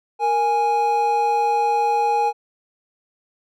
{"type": "tone pair together", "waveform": "triangle", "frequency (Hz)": [466.2, 829], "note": ["A#4", "G#5"], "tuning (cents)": [0, -3], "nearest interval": "minor seventh", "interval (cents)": 997, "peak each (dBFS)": [-22, -15], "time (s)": [0.19, 2.33], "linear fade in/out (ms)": 50, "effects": []}